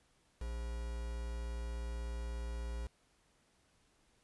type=tone with quantisation; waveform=triangle; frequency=58.27 Hz; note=A#1; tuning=in tune; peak=-36 dBFS; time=0.41-2.87 s; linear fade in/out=5 ms; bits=8; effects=pink hiss -72 dBFS RMS until 4.23 s + resampled to 24000 Hz